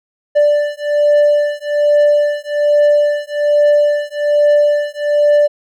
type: beating tone pair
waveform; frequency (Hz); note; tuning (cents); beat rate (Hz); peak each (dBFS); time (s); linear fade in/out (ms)
triangle; 587.3 / 588.5; D5 / D5; 0 / +3; 1.2; -11; 0.35-5.48; 20
effects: none

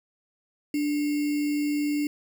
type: tone with sample-and-hold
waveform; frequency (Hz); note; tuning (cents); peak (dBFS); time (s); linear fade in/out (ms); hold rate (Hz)
sine; 293.7; D4; 0; -23; 0.74-2.07; 2; 2450
effects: none

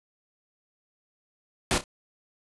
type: noise with echo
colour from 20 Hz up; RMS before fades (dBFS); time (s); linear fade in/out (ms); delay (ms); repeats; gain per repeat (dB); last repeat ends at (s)
pink; -24; 1.71-1.78; 0; 30; 2; -12; 1.84
effects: resampled to 24000 Hz

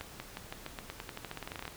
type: accelerating click train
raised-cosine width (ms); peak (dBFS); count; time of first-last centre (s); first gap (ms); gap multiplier
0.3; -23; 21; 0.01-1.679; 190; 0.9
effects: pink hiss -50 dBFS RMS until 1.76 s

